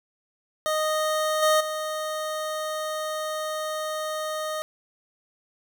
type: tone with level steps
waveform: 25% pulse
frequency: 620 Hz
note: D#5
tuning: 6 cents flat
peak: -19 / -14 / -24 dBFS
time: 0.66-4.62 s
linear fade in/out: 0 ms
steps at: 1.42 / 1.6 s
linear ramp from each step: 10 ms
effects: none